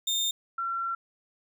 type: tone pair in turn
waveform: 30% pulse / sine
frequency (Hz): 3632 / 1360.5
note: A#7 / F6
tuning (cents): -46 / -46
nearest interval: octave + perfect fourth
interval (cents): 1700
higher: first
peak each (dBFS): -23 / -28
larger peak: first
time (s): 0.07-0.31 / 0.58-0.95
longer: second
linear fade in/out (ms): 5
effects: none